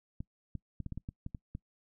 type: clicks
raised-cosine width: 5 ms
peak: -27 dBFS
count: 10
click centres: 0.205 / 0.553 / 0.803 / 0.863 / 0.923 / 0.976 / 1.089 / 1.264 / 1.348 / 1.551 s
effects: noise-tail reverb RT60 0.1 s tail -24 dB re dry